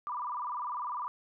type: tone with vibrato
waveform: sine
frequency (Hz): 1079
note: C#6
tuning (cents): -47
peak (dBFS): -33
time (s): 0.07-1.08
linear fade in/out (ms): 0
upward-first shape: square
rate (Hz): 20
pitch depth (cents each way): 160
effects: none